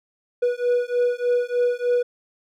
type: beating tone pair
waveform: triangle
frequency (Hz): 486.1 / 489.4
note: B4 / B4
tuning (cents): -28 / -16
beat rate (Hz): 3.3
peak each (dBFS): -20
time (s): 0.42-2.03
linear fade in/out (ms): 10
effects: none